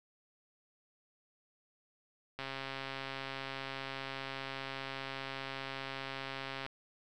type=click train; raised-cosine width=0.3 ms; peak=-24 dBFS; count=578; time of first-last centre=2.39-6.664 s; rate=135 Hz; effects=none